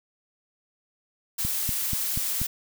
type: noise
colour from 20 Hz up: blue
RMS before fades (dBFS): -28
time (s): 1.38-2.47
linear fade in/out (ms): 10
type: click train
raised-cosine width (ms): 5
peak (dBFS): -18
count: 5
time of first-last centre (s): 1.45-2.416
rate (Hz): 4.14
effects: none